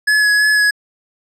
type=tone with vibrato; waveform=square; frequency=1693 Hz; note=G#6; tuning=33 cents sharp; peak=-11 dBFS; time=0.07-0.71 s; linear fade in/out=10 ms; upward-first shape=sine; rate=3 Hz; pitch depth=16 cents each way; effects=low-pass 9000 Hz 12 dB/octave